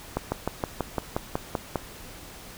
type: slowing click train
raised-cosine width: 1 ms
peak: -11 dBFS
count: 10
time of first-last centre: 0.17-1.757 s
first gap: 150 ms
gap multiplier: 1.04
effects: pink hiss -44 dBFS RMS until 2.57 s